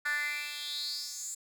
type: tone with high-pass filter sweep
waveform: 10% pulse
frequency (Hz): 293.7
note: D4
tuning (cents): 0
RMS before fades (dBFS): -36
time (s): 0.05-1.35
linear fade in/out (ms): 10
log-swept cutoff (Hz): 1600 to 7700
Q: 6.3
effects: none